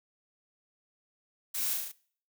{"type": "noise with echo", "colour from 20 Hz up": "blue", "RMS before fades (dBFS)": -34, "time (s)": [1.54, 1.74], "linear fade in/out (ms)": 10, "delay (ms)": 36, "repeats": 5, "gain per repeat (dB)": -2, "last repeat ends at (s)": 1.92, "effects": ["noise-tail reverb RT60 0.5 s tail -21 dB re dry"]}